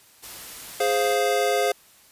white noise, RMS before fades -39 dBFS, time 0.22-1.16 s, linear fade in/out 20 ms
square chord, F minor, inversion first, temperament equal, 415.3 / 523.3 / 698.5 Hz, Ab4 / C5 / F5, 0 / 0 / 0 cents, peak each -25 dBFS, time 0.8-1.72 s, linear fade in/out 5 ms
effects white hiss -54 dBFS RMS until 2.11 s + resampled to 32000 Hz

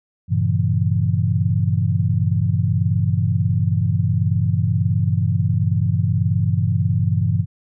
sine chord, G diminished seventh, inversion none, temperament equal with one note detuned, 98 / 116.54 / 138.59 / 166.54 Hz, G2 / Bb2 / Db3 / Fb3, 0 / 0 / 0 / +18 cents, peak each -19 / -21 / -23 / -22 dBFS, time 0.28-7.46 s, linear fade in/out 50 ms, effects none

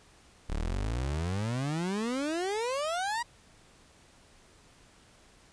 30% pulse exponential sweep, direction up, 33.86 to 975 Hz, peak -27 dBFS, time 0.49-3.23 s, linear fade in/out 10 ms, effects pink hiss -59 dBFS RMS until 5.52 s + resampled to 22050 Hz

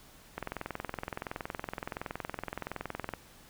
click train, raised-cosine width 0.5 ms, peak -20 dBFS, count 60, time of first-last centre 0.38-3.137 s, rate 21.4 Hz, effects pink hiss -56 dBFS RMS until 3.49 s

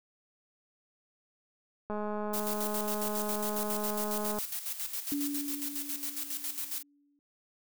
click train, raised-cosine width 1 ms, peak -23 dBFS, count 523, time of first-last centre 1.9-4.386 s, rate 210 Hz
blue noise with tremolo, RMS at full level -35 dBFS, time 2.33-6.83 s, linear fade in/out 10 ms, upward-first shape square, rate 7.3 Hz, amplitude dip 60%
sine tone with exponential decay, 287.2 Hz, D4, 39 cents flat, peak -29 dBFS, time 5.12-7.19 s, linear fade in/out 0 ms, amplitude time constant 450 ms
effects none

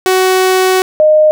sawtooth / sine tone pair in turn, 373.7 / 615.1 Hz, F#4 / D#5, +17 / -20 cents, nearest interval major sixth, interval 863 cents, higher second, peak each -4 dBFS, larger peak neither, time 0.06-0.82 / 1-1.31 s, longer first, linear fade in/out 0 ms, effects none

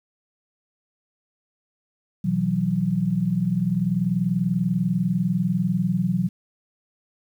sine chord, B suspended fourth, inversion none, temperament equal with one note detuned, 124.33 / 164.81 / 185 Hz, B2 / E3 / F#3, +12 / 0 / 0 cents, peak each -28 / -24 / -22 dBFS, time 2.24-6.29 s, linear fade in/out 10 ms, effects 9-bit

